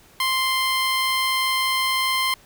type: tone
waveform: 15% pulse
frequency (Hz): 1046.5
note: C6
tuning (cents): 0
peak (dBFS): -13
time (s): 0.2-2.34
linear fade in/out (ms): 2
effects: pink hiss -52 dBFS RMS until 2.45 s